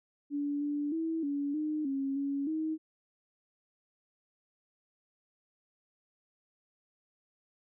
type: tone with pitch steps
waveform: sine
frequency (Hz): 288 / 291.4 / 324.9 / 284.7 / 305.5 / 272.7 / 279.6 / 315.1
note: D4 / D4 / E4 / C#4 / D#4 / C#4 / C#4 / D#4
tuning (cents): -34 / -13 / -25 / +46 / -32 / -28 / +15 / +22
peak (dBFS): -30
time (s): 0.3-2.78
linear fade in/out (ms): 50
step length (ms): 310
effects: none